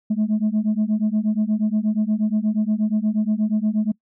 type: beating tone pair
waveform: sine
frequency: 210 / 218.4 Hz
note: G#3 / A3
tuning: +19 / -13 cents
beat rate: 8.4 Hz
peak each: -19 dBFS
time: 0.1-3.92 s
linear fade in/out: 10 ms
effects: noise-tail reverb RT60 0.1 s tail -25 dB re dry + tanh soft clip ceiling -14 dBFS